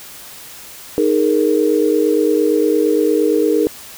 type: chord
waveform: sine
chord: D# suspended fourth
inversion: none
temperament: equal with one note detuned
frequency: 311.1 / 417.5 / 466.2 Hz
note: D#4 / G#4 / A#4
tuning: 0 / +9 / 0 cents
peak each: -16 dBFS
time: 0.98-3.67 s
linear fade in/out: 0 ms
effects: white hiss -36 dBFS RMS until 3.97 s